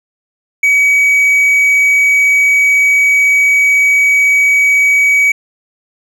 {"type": "tone", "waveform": "triangle", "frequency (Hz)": 2269, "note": "C#7", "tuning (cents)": 40, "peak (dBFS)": -5, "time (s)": [0.63, 5.32], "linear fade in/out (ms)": 5, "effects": []}